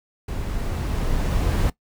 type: noise with level ramp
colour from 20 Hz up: brown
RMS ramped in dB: -28 to -19 dBFS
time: 0.28-1.7 s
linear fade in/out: 5 ms
effects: noise-tail reverb RT60 0.1 s tail -19 dB re dry